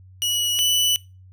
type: tone pair in turn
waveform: sawtooth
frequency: 2926 / 2972 Hz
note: F#7 / F#7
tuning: -20 / +7 cents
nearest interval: unison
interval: 27 cents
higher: second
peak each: -17 / -14 dBFS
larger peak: second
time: 0.22-0.59 / 0.59-0.96 s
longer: neither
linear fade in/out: 0 ms
effects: noise-tail reverb RT60 0.3 s tail -24 dB re dry + added 93 Hz sine -44 dBFS peak until 1.32 s